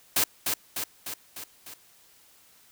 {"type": "noise with echo", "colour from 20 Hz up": "white", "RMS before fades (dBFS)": -23, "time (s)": [0.16, 0.24], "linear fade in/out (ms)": 5, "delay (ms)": 300, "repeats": 5, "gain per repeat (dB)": -4, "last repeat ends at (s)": 1.74, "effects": ["white hiss -58 dBFS RMS until 2.71 s"]}